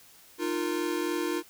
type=chord; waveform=square; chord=Eb suspended second; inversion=none; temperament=equal with one note detuned; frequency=305.8 / 349.2 / 466.2 Hz; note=Eb4 / F4 / Bb4; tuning=-30 / 0 / 0 cents; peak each=-33 / -31 / -37 dBFS; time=0.38-1.43 s; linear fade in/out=50 ms; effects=white hiss -55 dBFS RMS until 1.49 s